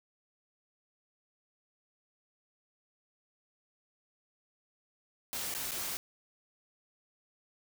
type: noise with dropouts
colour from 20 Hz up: white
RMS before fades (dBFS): -37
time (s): 5.33-5.97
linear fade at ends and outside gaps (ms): 0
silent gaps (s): 5.54-5.549 / 5.71-5.717
effects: none